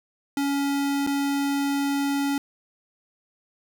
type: tone with dropouts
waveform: square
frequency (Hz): 280.5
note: C#4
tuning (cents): +21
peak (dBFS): -23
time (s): 0.37-2.38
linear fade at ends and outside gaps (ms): 2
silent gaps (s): 1.066-1.072
effects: none